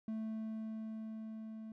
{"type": "tone with level ramp", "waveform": "triangle", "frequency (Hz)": 220, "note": "A3", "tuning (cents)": 0, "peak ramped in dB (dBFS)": [-35, -43], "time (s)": [0.08, 1.72], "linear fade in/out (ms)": 2, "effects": []}